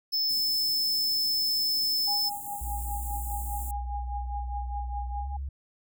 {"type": "tone", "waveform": "square", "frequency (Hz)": 5250, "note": "E8", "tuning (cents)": -8, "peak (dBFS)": -25, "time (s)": [0.12, 2.3], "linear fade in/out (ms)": 20}
{"type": "band-stop noise", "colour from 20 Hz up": "white", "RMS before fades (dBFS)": -40, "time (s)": [0.29, 3.71], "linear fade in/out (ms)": 2, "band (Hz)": [360, 7100], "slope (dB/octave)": 96}
{"type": "tone with tremolo", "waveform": "sine", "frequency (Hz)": 816, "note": "G#5", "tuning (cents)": -31, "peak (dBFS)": -31, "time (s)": [2.07, 5.37], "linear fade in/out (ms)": 10, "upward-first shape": "triangle", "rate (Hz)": 4.9, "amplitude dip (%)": 90}
{"type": "tone with pitch glide", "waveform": "sine", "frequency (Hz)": [61.7, 68.46], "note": ["B1", "C#2"], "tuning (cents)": [-1, -21], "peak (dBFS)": -31, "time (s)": [2.61, 5.49], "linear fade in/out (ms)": 5, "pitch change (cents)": 180, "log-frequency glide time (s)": [5.14, 5.29]}
{"effects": []}